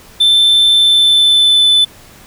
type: tone with pitch glide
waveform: triangle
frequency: 3544 to 3507 Hz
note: A7 to A7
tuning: +12 to -6 cents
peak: -5 dBFS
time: 0.2-1.85 s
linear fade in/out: 10 ms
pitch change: -18 cents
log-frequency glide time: 0.75-1.74 s
effects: pink hiss -40 dBFS RMS until 2.26 s